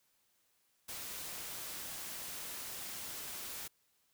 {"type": "noise", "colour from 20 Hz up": "white", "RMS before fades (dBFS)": -44, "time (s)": [0.88, 3.68], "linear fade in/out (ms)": 10, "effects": ["white hiss -75 dBFS RMS until 4.13 s"]}